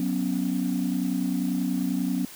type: chord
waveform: sine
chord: F# suspended fourth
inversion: none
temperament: equal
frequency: 185 / 246.9 / 277.2 Hz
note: F#3 / B3 / C#4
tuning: 0 / 0 / 0 cents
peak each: -27 dBFS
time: 0-2.25 s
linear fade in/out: 2 ms
effects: tanh soft clip ceiling -17 dBFS + white hiss -44 dBFS RMS until 2.35 s